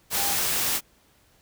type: tone in noise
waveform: sine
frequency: 801 Hz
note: G5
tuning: 37 cents sharp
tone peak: -32 dBFS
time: 0.15-0.37 s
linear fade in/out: 50 ms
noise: white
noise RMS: -25 dBFS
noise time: 0.1-0.81 s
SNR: -10 dB
effects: pink hiss -61 dBFS RMS until 1.41 s